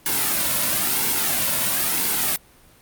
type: noise with flanger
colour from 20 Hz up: white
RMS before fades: -21 dBFS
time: 0.06-2.36 s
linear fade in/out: 0 ms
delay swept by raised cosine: 1.6 to 2.52 ms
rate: 1 Hz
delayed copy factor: -0.6
effects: pink hiss -52 dBFS RMS until 2.81 s + Opus 32 kbps